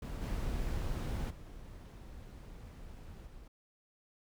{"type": "noise with level steps", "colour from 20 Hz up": "brown", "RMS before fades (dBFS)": [-40, -36, -49, -52], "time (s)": [0.02, 3.48], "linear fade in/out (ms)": 5, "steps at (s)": [0.21, 1.29, 3.25], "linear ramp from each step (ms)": 20, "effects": []}